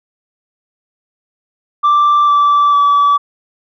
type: tone with pitch steps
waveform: sine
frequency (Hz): 1174.7 / 1161.9 / 1149.2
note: D6 / D6 / D6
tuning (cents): 0 / -19 / -38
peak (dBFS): -5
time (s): 1.83-3.18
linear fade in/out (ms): 20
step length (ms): 450
effects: tanh soft clip ceiling -6 dBFS